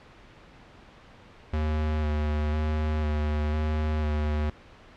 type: tone with vibrato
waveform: square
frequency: 76.2 Hz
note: D#2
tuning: 36 cents flat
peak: -25 dBFS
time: 1.53-4.5 s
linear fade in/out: 5 ms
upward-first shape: square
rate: 1 Hz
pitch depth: 18 cents each way
effects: pink hiss -51 dBFS RMS until 4.96 s + low-pass 3000 Hz 12 dB/octave